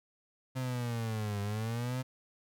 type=linear two-way sweep; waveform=35% pulse; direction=down then up; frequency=130.81 to 100.4 to 130.81 Hz; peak=-31 dBFS; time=0.55-2.03 s; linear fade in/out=20 ms; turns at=1.41 s; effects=none